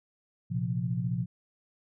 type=chord; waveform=sine; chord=Bb suspended second; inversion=none; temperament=equal; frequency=116.54 / 130.81 / 174.61 Hz; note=Bb2 / C3 / F3; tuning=0 / 0 / 0 cents; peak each=-32 dBFS; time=0.5-1.26 s; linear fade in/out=20 ms; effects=none